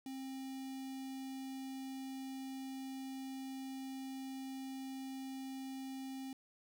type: tone with notch filter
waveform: square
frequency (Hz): 265.7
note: C4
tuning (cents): +27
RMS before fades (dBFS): -45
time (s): 0.06-6.33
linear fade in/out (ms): 2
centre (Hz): 1400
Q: 1
effects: none